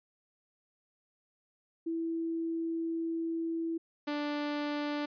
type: tone pair in turn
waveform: sine / sawtooth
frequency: 329.6 / 293.6 Hz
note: E4 / D4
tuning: 0 / 0 cents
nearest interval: major second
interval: 200 cents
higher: first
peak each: -31 / -28 dBFS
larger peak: second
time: 1.86-3.78 / 4.07-5.06 s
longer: first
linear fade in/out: 10 ms
effects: resampled to 11025 Hz